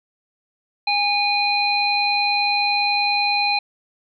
harmonic tone, 819 Hz, G#5, 24 cents flat, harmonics 1 / 3 / 5, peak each -21 / -21 / -22 dBFS, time 0.87-3.59 s, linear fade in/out 5 ms, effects none

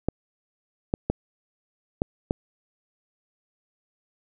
clicks, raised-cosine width 2 ms, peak -9 dBFS, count 5, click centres 0.086 / 0.939 / 1.1 / 2.019 / 2.309 s, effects none

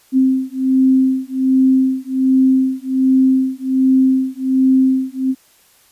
sine beating tone pair, 261.6 / 262.9 Hz, C4 / C4, 0 / +8 cents, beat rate 1.3 Hz, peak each -14 dBFS, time 0.12-5.35 s, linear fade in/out 50 ms, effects white hiss -52 dBFS RMS until 5.91 s + resampled to 32000 Hz

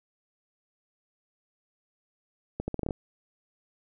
accelerating click train, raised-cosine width 2 ms, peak -17 dBFS, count 8, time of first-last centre 2.6-2.908 s, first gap 80 ms, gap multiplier 0.79, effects none

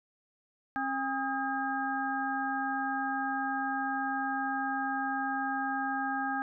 harmonic tone with a mistuned harmonic, 269.2 Hz, C4, 49 cents sharp, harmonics 1 / 3 / 5 / 6, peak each -36 / -33 / -38 / -35 dBFS, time 0.76-6.42 s, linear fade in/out 0 ms, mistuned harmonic 5, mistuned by -120 cents, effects none

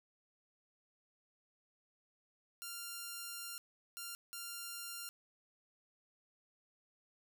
5% pulse tone bursts at uneven times, 1392 Hz, F6, 6 cents flat, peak -32 dBFS, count 3, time 2.62-3.58 / 3.97-4.15 / 4.33-5.09 s, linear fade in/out 0 ms, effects none

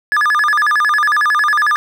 triangle tone with vibrato, 1432 Hz, F6, 43 cents sharp, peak -9 dBFS, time 0.12-1.76 s, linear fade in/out 0 ms, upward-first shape square, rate 11 Hz, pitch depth 300 cents each way, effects none

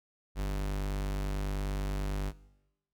45% pulse tone, 49.31 Hz, G1, 11 cents sharp, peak -30 dBFS, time 0.35-2.33 s, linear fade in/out 50 ms, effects noise-tail reverb RT60 1.0 s tail -20 dB re dry

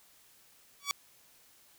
10% pulse tone with exponential growth, 1138 Hz, C#6, 45 cents sharp, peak -17 dBFS, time 0.8-0.91 s, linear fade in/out 0 ms, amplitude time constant 23 ms, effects white hiss -62 dBFS RMS until 1.78 s

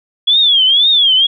sine tone with vibrato, 3353 Hz, G#7, 16 cents sharp, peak -7 dBFS, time 0.27-1.27 s, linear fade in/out 10 ms, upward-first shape triangle, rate 2 Hz, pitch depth 200 cents each way, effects none

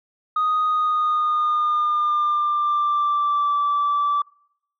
sine tone with pitch glide, 1244.5 to 1161.2 Hz, D#6 to D6, 0 to -20 cents, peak -16 dBFS, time 0.36-4.22 s, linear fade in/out 5 ms, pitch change -120 cents, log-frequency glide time 0.65-3.55 s, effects noise-tail reverb RT60 0.7 s tail -25 dB re dry + tanh soft clip ceiling -15 dBFS

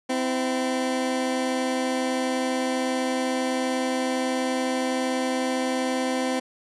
20% pulse tone pair together, 257.7 / 329.8 Hz, C4 / E4, -26 / +1 cents, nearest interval major third, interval 427 cents, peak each -19 / -27 dBFS, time 0.09-6.4 s, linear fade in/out 10 ms, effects resampled to 24000 Hz

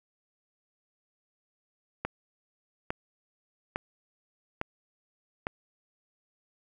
click train, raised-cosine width 0.5 ms, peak -15 dBFS, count 5, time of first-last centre 2.05-5.469 s, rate 1.17 Hz, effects 9-bit

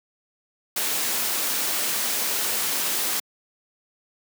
white noise, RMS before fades -25 dBFS, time 0.76-3.2 s, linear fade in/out 5 ms, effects high-pass 200 Hz 12 dB/octave

